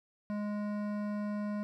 sine tone with hard clipping, 207.7 Hz, G#3, in tune, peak -35 dBFS, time 0.3-1.63 s, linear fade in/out 0 ms, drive 14 dB, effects none

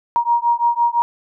sine beating tone pair, 942 / 947.9 Hz, A#5 / A#5, +18 / +29 cents, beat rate 5.9 Hz, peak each -17 dBFS, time 0.16-1.02 s, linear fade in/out 0 ms, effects none

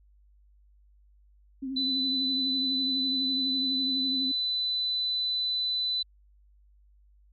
sine tone with vibrato, 264.7 Hz, C4, 20 cents sharp, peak -31 dBFS, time 1.62-4.32 s, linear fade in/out 10 ms, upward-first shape triangle, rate 12 Hz, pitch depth 60 cents each way
sine tone, 4000 Hz, B7, 21 cents sharp, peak -26 dBFS, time 1.76-6.03 s, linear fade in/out 10 ms
effects added 50 Hz sine -57 dBFS peak until 7.32 s

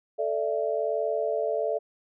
sine chord, A suspended fourth, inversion none, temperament equal with one note detuned, 440 / 587.3 / 668.5 Hz, A4 / D5 / E5, 0 / 0 / +24 cents, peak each -29 dBFS, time 0.18-1.79 s, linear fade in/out 20 ms, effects none

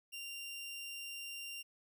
sawtooth tone, 2780 Hz, F7, 9 cents flat, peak -40 dBFS, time 0.12-1.63 s, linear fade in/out 20 ms, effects none

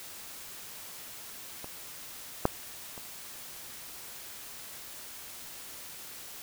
clicks, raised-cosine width 1 ms, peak -27 / -8 / -30 dBFS, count 3, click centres 1.644 / 2.454 / 2.978 s, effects white hiss -45 dBFS RMS until 6.42 s

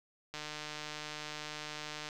click train, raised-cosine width 0.2 ms, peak -24 dBFS, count 265, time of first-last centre 0.34-2.088 s, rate 151 Hz, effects none

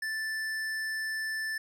sine tone with tanh clipping, 1760 Hz, A6, in tune, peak -33 dBFS, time 0.02-1.58 s, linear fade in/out 5 ms, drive 15 dB, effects none

